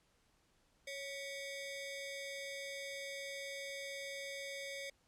sawtooth ring-modulated tone, 1396.9 Hz, F6, in tune, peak -36 dBFS, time 0.87-4.9 s, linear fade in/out 5 ms, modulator 844 Hz, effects pink hiss -74 dBFS RMS until 5.07 s + low-pass 10000 Hz 12 dB/octave

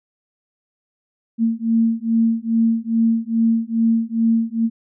sine beating tone pair, 226.3 / 228.7 Hz, A3 / A#3, +49 / -33 cents, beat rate 2.4 Hz, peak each -18 dBFS, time 1.38-4.7 s, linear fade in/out 50 ms, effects none

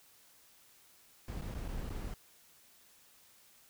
brown noise with dropouts, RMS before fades -40 dBFS, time 1.28-2.14 s, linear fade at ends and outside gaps 2 ms, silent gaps 1.412-1.419 / 1.542-1.548 / 1.68-1.686 / 1.894-1.901 s, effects white hiss -63 dBFS RMS until 3.69 s

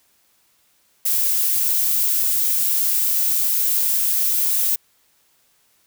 violet noise, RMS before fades -19 dBFS, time 1.05-4.76 s, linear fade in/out 10 ms, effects white hiss -61 dBFS RMS until 5.86 s

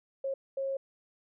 sine tone bursts at uneven times, 542 Hz, C#5, 39 cents flat, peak -30 dBFS, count 2, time 0.24-0.34 / 0.57-0.77 s, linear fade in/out 5 ms, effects none

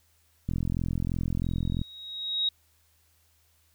click train, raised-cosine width 5 ms, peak -17 dBFS, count 58, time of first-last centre 0.49-1.816 s, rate 43 Hz
sine tone with exponential growth, 3792 Hz, A#7, 29 cents sharp, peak -22 dBFS, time 1.43-2.49 s, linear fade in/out 5 ms, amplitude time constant 230 ms
effects added 80 Hz sine -67 dBFS peak until 3.74 s + white hiss -67 dBFS RMS until 3.74 s

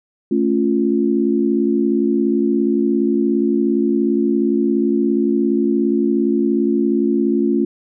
sine chord, A augmented, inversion none, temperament equal, 220 / 277.2 / 349.2 Hz, A3 / C#4 / E#4, 0 / 0 / 0 cents, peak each -18 dBFS, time 0.31-7.65 s, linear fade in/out 5 ms, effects none

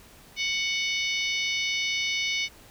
harmonic tone with a mistuned harmonic, 742 Hz, F#5, 5 cents sharp, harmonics 3 / 4 / 5 / 6 / 7 / 8, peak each -28 / -32 / -33 / -37 / -37 / -37 dBFS, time 0.36-2.49 s, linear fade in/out 50 ms, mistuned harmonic 5, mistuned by -27 cents, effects pink hiss -52 dBFS RMS until 2.7 s

